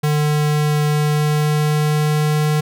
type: tone with pitch glide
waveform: square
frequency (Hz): 149.9 to 151.47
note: D3 to D#3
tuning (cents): +36 to -46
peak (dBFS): -15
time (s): 0.03-2.61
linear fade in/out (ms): 10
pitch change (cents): +18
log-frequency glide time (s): 0.89-2.41
effects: none